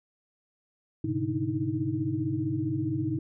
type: tone cluster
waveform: sine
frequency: 105 / 129.5 / 145.1 / 302.2 / 317.5 Hz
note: G#2 / C3 / D3 / D4 / D#4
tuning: +19 / -17 / -21 / +50 / +35 cents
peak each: -34 / -33 / -36 / -35 / -30 dBFS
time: 1.04-3.19 s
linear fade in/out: 5 ms
effects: none

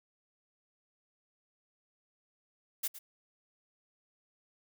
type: noise with echo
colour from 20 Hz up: blue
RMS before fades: -33 dBFS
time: 2.83-2.88 s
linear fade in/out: 10 ms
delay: 110 ms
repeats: 1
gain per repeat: -14 dB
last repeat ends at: 2.99 s
effects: none

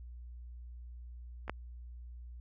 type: clicks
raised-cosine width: 0.5 ms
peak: -30 / -19 dBFS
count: 2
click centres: 1.48 / 1.496 s
effects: added 60 Hz sine -45 dBFS peak until 2.4 s

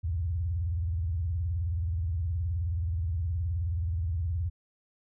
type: tone with vibrato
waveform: sine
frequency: 83.7 Hz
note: E2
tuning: 27 cents sharp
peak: -27 dBFS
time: 0.03-4.5 s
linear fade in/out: 20 ms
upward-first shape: sine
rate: 19 Hz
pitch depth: 250 cents each way
effects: none

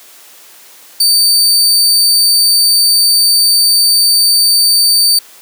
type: tone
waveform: sawtooth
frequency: 4596 Hz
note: D8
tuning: 38 cents flat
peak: -4 dBFS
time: 1-5.19 s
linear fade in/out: 5 ms
effects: white hiss -39 dBFS RMS until 5.41 s + high-pass 300 Hz 12 dB/octave

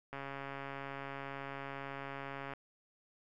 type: click train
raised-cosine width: 0.5 ms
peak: -28 dBFS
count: 333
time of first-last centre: 0.13-2.536 s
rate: 138 Hz
effects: none

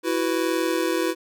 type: chord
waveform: square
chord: E suspended second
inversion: none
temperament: just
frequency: 329.6 / 370.8 / 494.4 Hz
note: E4 / F#4 / B4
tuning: 0 / +4 / +2 cents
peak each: -25 / -27 / -28 dBFS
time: 0.03-1.15 s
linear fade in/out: 50 ms
effects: none

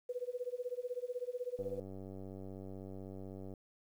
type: tone with tremolo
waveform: sine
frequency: 493.9 Hz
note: B4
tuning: in tune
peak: -34 dBFS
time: 0.09-1.8 s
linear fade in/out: 5 ms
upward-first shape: sine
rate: 16 Hz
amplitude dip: 95%
type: click train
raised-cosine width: 2 ms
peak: -35 dBFS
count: 188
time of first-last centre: 1.59-3.538 s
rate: 96 Hz
effects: 11-bit

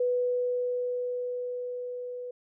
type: tone with level ramp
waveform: sine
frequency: 493.9 Hz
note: B4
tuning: in tune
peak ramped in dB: -23 to -35 dBFS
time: 0-2.31 s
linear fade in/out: 5 ms
effects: none

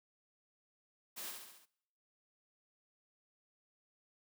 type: noise with echo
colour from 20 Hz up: white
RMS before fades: -45 dBFS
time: 1.16-1.32 s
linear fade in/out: 20 ms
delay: 68 ms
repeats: 5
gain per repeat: -4 dB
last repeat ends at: 1.66 s
effects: noise-tail reverb RT60 0.8 s tail -23 dB re dry + high-pass 150 Hz 12 dB/octave

